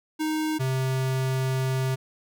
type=tone pair in turn; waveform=square; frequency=311.1 / 131.33 Hz; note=D#4 / C3; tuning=0 / +7 cents; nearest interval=octave + minor third; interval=1493 cents; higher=first; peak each=-25 / -24 dBFS; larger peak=second; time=0.19-0.59 / 0.59-1.96 s; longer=second; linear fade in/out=20 ms; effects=none